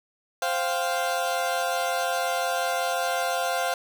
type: chord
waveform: 30% pulse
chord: C suspended fourth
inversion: none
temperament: equal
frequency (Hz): 523.3 / 698.5 / 784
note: C5 / F5 / G5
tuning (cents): 0 / 0 / 0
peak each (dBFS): -27 / -24 / -29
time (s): 0.42-3.74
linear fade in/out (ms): 2
effects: none